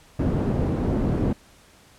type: low-pass noise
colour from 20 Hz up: white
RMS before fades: -23 dBFS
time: 0.19-1.33 s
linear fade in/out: 5 ms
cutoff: 270 Hz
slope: 12 dB/octave
effects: pink hiss -53 dBFS RMS until 1.98 s + low-pass 11000 Hz 12 dB/octave